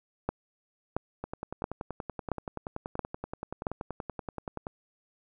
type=two click trains; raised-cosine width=1 ms; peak=-21 / -14 dBFS; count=37 / 6; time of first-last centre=1.24-4.669 / 0.29-3.668 s; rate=10.5 / 1.48 Hz; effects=none